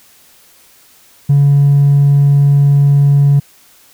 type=tone with hard clipping; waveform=sine; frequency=141.7 Hz; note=C#3; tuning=38 cents sharp; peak=-6 dBFS; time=1.29-3.4 s; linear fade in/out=10 ms; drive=1 dB; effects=white hiss -46 dBFS RMS until 3.93 s